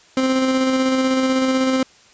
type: tone with tremolo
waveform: 30% pulse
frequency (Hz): 261.6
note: C4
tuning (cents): 0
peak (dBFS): -12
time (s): 0.17-1.83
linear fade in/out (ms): 2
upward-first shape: square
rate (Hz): 16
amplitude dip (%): 25
effects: white hiss -50 dBFS RMS until 2.13 s + resampled to 16000 Hz